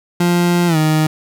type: tone with pitch glide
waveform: 30% pulse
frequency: 174.61 to 155.56 Hz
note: F3 to D#3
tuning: 0 to 0 cents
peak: -9 dBFS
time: 0.2-1.07 s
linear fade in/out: 5 ms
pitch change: -200 cents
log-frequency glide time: 0.67-0.77 s
effects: none